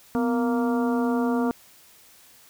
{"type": "harmonic tone with a mistuned harmonic", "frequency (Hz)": 233.1, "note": "A#3", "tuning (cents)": 0, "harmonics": [1, 2, 3, 4, 5, 6], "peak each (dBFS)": [-22, -28, -32, -34, -36, -38], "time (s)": [0.15, 1.51], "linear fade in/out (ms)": 0, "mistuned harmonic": 1, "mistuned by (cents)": 110, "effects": ["white hiss -53 dBFS RMS until 2.49 s"]}